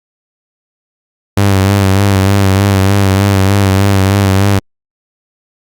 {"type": "tone with vibrato", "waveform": "sawtooth", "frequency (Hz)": 98, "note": "G2", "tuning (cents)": 0, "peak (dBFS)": -3, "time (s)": [1.37, 4.59], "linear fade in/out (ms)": 5, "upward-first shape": "sine", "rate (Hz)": 3.3, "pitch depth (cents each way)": 46, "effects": ["Opus 48 kbps"]}